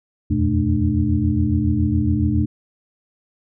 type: tone cluster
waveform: sine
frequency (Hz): 81.9 / 89.1 / 121.7 / 218.6 / 298.6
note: E2 / F2 / B2 / A3 / D4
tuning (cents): -11 / +35 / -25 / -11 / +29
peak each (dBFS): -22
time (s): 0.3-2.46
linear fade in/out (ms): 10
effects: none